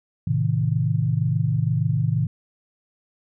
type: chord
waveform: sine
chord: A diminished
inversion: none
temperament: just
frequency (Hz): 110 / 132 / 158.4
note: A2 / C3 / Eb3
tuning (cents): 0 / +16 / +31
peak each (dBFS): -23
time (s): 0.27-2.27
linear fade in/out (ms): 5
effects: none